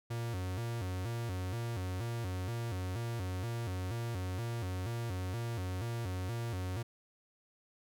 45% pulse tone with vibrato, 103.83 Hz, G#2, in tune, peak -35 dBFS, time 0.1-6.83 s, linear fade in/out 10 ms, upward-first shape square, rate 2.1 Hz, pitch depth 210 cents each way, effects none

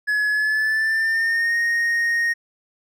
triangle tone with pitch glide, 1697 to 1861.3 Hz, G#6 to A#6, +37 to -3 cents, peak -16 dBFS, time 0.07-2.34 s, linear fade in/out 20 ms, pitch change +160 cents, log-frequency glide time 0.3-1.56 s, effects none

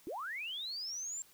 sine linear sweep, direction up, 277.5 to 7459 Hz, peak -38 dBFS, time 0.07-1.22 s, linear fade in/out 0 ms, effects white hiss -63 dBFS RMS until 1.33 s

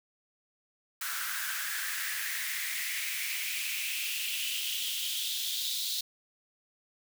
white noise with high-pass filter sweep, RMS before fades -34 dBFS, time 1.01-6.01 s, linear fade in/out 5 ms, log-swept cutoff 1400 to 3900 Hz, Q 5, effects none

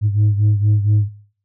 sine beating tone pair, 103.83 / 108.13 Hz, G#2 / A2, 0 / -30 cents, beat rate 4.3 Hz, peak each -12 / -16 dBFS, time 0.01-1.09 s, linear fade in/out 50 ms, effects noise-tail reverb RT60 0.5 s tail -18 dB re dry + tanh soft clip ceiling -9 dBFS

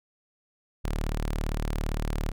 sawtooth tone, 37.59 Hz, D1, 41 cents sharp, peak -23 dBFS, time 0.84-2.32 s, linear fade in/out 10 ms, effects none

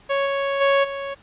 sawtooth tone with level steps, 554.4 Hz, C#5, in tune, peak -15 / -17 / -11 / -23 dBFS, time 0.09-1.15 s, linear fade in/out 20 ms, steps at 0.25 / 0.6 / 0.83 s, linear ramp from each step 20 ms, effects pink hiss -52 dBFS RMS until 1.22 s + resampled to 8000 Hz

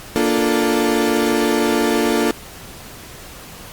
35% pulse chord, Bb major seventh, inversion none, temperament equal, 233.1 / 293.7 / 349.2 / 440 Hz, Bb3 / D4 / F4 / A4, 0 / 0 / 0 / 0 cents, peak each -19 dBFS, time 0.16-2.31 s, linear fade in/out 0 ms, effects pink hiss -37 dBFS RMS until 3.72 s + Opus 48 kbps

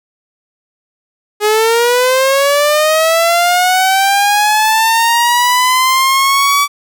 sawtooth linear sweep, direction up, 415.3 to 1150 Hz, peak -5 dBFS, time 1.4-6.68 s, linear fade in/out 50 ms, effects none

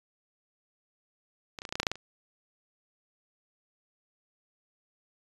clicks, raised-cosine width 0.2 ms, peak -21 / -23 / -20 / -27 / -15 / -14 / -9 / -15 / -6 / -14 / -28 dBFS, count 11, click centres 1.588 / 1.619 / 1.652 / 1.691 / 1.725 / 1.755 / 1.8 / 1.831 / 1.868 / 1.916 / 1.956 s, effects resampled to 24000 Hz

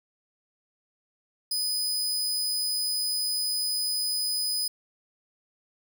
sawtooth tone, 4996 Hz, D#8, 6 cents sharp, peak -23 dBFS, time 1.51-4.68 s, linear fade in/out 5 ms, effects none

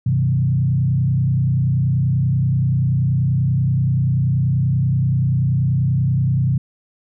sine tone with frequency modulation, 130.81 Hz, C3, in tune, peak -14 dBFS, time 0.06-6.58 s, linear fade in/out 5 ms, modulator 30.4 Hz, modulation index 0.97, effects none

